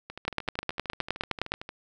two click trains, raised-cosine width 0.3 ms, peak -22 / -10 dBFS, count 22 / 13, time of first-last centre 0.1-1.691 / 0.28-1.52 s, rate 13.2 / 9.68 Hz, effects none

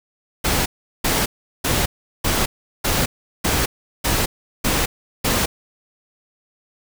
pink noise bursts, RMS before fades -19 dBFS, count 9, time 0.44-5.46 s, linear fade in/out 10 ms, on 220 ms, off 380 ms, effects none

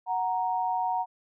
sine tone pair together, 740 / 933.1 Hz, F#5 / A#5, 0 / +1 cents, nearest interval major third, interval 401 cents, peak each -28 dBFS, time 0.06-1.06 s, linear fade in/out 50 ms, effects none

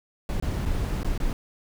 brown noise with dropouts, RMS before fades -26 dBFS, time 0.29-1.33 s, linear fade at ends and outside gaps 1 ms, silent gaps 0.4-0.424 / 0.654-0.658 / 1.032-1.046 / 1.178-1.201 s, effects none

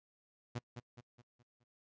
sawtooth tone with echo, 121.3 Hz, B2, 31 cents flat, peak -33 dBFS, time 0.55-0.59 s, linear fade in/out 10 ms, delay 210 ms, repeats 5, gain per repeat -7 dB, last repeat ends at 1.64 s, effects noise-tail reverb RT60 0.1 s tail -26 dB re dry + resampled to 16000 Hz

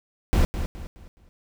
brown noise with echo, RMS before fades -18 dBFS, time 0.33-0.45 s, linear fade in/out 0 ms, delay 210 ms, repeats 4, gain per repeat -9 dB, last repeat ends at 1.29 s, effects none

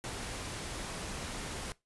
pink noise, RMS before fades -40 dBFS, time 0.04-1.72 s, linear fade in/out 0 ms, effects noise-tail reverb RT60 0.2 s tail -20 dB re dry + resampled to 24000 Hz

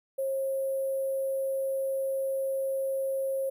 sine tone with sample-and-hold, 538 Hz, C5, 48 cents sharp, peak -27 dBFS, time 0.18-3.5 s, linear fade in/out 10 ms, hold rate 11025 Hz, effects none

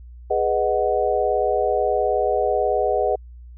sine chord, G# minor seventh, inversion none, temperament equal, 415.3 / 493.9 / 622.3 / 740 Hz, G#4 / B4 / D#5 / F#5, 0 / 0 / 0 / 0 cents, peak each -23 dBFS, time 0.3-3.16 s, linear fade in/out 10 ms, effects added 60 Hz sine -38 dBFS peak until 3.57 s

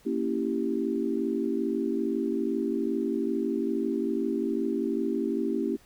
sine chord, A# diminished seventh, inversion none, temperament equal with one note detuned, 231.9 / 277.2 / 329.6 / 392 Hz, A#3 / C#4 / E4 / G4, -9 / 0 / 0 / 0 cents, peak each -31 dBFS, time 0.05-5.77 s, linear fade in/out 20 ms, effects pink hiss -59 dBFS RMS until 5.85 s

